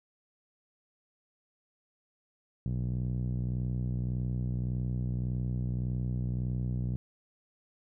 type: tone with low-pass filter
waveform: 5% pulse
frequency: 61.74 Hz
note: B1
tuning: in tune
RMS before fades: -32 dBFS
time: 2.66-6.96 s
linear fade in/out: 0 ms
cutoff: 140 Hz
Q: 2.2
effects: none